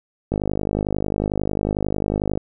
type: click train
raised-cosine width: 2 ms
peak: -8 dBFS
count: 106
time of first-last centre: 0.32-2.375 s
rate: 51.1 Hz
effects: none